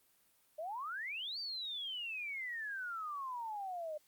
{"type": "exponential two-way sweep", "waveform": "sine", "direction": "up then down", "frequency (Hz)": [595, 4696, 595], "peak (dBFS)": -39, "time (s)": [0.58, 3.98], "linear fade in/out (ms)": 10, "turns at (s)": 1.39, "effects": ["white hiss -71 dBFS RMS until 4.07 s", "Opus 32 kbps"]}